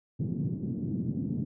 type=band-pass noise; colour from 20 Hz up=pink; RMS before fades=-32 dBFS; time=0.19-1.45 s; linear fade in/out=10 ms; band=130 to 260 Hz; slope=24 dB/octave; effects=none